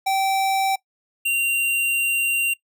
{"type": "tone pair in turn", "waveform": "square", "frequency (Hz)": [775, 2767], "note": ["G5", "F7"], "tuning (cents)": [-20, -17], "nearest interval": "octave + minor seventh", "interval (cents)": 2203, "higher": "second", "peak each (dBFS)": -19, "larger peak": "neither", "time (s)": [[0.06, 0.76], [1.25, 2.54]], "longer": "second", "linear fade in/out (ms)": 10, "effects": ["noise-tail reverb RT60 0.1 s tail -21 dB re dry"]}